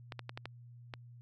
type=clicks; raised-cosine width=0.3 ms; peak=-25 dBFS; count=6; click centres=0.122 / 0.193 / 0.294 / 0.375 / 0.456 / 0.938 s; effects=added 120 Hz sine -51 dBFS peak until 1.21 s + AAC 64 kbps